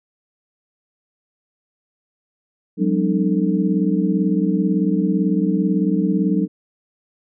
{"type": "tone cluster", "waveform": "sine", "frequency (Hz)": [181.2, 199.2, 264.1, 304.1, 446.4], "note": ["F#3", "G3", "C4", "D#4", "A4"], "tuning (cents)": [-36, 28, 16, -40, 25], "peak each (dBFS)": [-20, -20, -26, -21, -28], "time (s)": [2.77, 6.48], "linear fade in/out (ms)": 50, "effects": []}